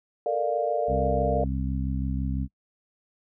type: chord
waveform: sine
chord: Bb major seventh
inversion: third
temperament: equal with one note detuned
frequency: 440 / 466.2 / 595.5 / 698.5 Hz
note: A4 / Bb4 / D5 / F5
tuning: 0 / 0 / +24 / 0 cents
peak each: -32 / -29 / -27 / -28 dBFS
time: 0.26-1.44 s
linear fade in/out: 2 ms
type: harmonic tone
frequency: 66 Hz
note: C2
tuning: 16 cents sharp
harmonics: 1 / 2 / 3 / 4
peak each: -28 / -31 / -33 / -34 dBFS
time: 0.87-2.48 s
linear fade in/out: 50 ms
effects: noise-tail reverb RT60 0.1 s tail -24 dB re dry